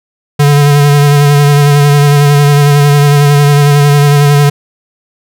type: tone with vibrato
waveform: square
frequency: 144.4 Hz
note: D3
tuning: 29 cents flat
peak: -4 dBFS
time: 0.39-4.5 s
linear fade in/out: 10 ms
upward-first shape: sine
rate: 11 Hz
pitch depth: 24 cents each way
effects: none